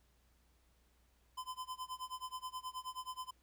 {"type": "tone with tremolo", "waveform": "square", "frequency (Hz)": 1021, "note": "C6", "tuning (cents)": -43, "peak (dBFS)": -40, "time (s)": [1.37, 3.31], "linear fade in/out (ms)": 10, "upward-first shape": "sine", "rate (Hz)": 9.4, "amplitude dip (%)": 95, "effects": ["added 60 Hz sine -70 dBFS peak until 3.42 s", "pink hiss -75 dBFS RMS until 3.42 s"]}